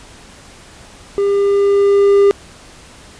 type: tone with level ramp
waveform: triangle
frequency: 400.7 Hz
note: G4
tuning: 38 cents sharp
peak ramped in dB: -10 to -4 dBFS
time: 1.18-2.31 s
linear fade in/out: 0 ms
effects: pink hiss -40 dBFS RMS until 3.19 s + resampled to 22050 Hz